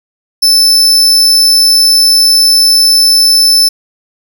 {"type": "tone", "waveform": "40% pulse", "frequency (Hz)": 5274, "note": "E8", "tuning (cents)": 0, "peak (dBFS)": -3, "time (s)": [0.42, 3.69], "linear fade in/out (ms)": 10, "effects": ["7-bit"]}